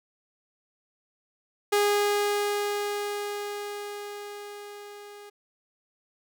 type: tone with level ramp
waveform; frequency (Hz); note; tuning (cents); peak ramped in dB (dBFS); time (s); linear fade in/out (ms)
sawtooth; 410.9; G#4; -18; -16 to -40; 1.72-5.3; 10
effects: none